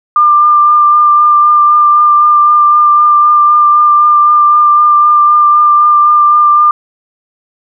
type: tone with vibrato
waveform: sine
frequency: 1194 Hz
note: D6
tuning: 28 cents sharp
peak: -3 dBFS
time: 0.16-6.71 s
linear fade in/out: 2 ms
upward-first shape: sine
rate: 3.9 Hz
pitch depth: 14 cents each way
effects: none